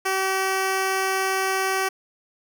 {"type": "tone", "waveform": "10% pulse", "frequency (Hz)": 382.4, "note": "G4", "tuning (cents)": -43, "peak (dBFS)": -13, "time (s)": [0.05, 1.89], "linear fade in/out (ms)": 10, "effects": []}